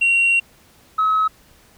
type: tone pair in turn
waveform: sine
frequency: 2747 / 1283 Hz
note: F7 / E6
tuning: -29 / -47 cents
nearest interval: octave + minor second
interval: 1318 cents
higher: first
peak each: -11 / -13 dBFS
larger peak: first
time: 0.01-0.4 / 0.98-1.28 s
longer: first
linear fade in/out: 10 ms
effects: tanh soft clip ceiling -11 dBFS + pink hiss -52 dBFS RMS until 1.77 s